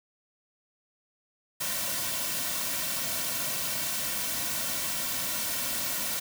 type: noise with comb filter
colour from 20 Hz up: white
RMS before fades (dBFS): -31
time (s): 1.6-6.2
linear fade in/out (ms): 10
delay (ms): 2.4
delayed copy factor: -0.65
effects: none